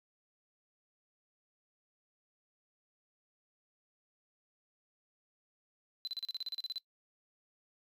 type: tone bursts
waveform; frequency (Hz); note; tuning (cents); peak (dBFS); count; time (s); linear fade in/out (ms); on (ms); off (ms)
triangle; 4039; B7; +38; -33; 13; 6.05-6.781; 0; 23; 36
effects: noise-tail reverb RT60 0.1 s tail -24 dB re dry + tanh soft clip ceiling -32 dBFS